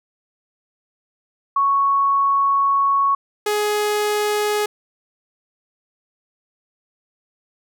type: tone pair in turn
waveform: sine / sawtooth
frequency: 1109 / 418.7 Hz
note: C#6 / G#4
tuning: 0 / +14 cents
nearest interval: octave + perfect fourth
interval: 1686 cents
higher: first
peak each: -14 dBFS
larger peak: neither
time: 1.56-3.15 / 3.46-4.66 s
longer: first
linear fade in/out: 5 ms
effects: none